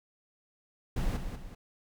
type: noise with echo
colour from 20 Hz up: brown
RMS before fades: -30 dBFS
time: 0.96-1.17 s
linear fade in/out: 5 ms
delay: 190 ms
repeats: 2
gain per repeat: -7 dB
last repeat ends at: 1.55 s
effects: none